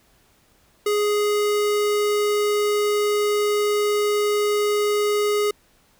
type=tone; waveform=square; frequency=415.8 Hz; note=G#4; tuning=2 cents sharp; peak=-19 dBFS; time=0.86-5.51 s; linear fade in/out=5 ms; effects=pink hiss -59 dBFS RMS until 5.99 s